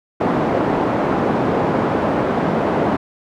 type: band-pass noise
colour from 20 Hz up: pink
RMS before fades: -18 dBFS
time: 0.2-2.97 s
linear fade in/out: 10 ms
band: 200 to 920 Hz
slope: 12 dB/octave
effects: none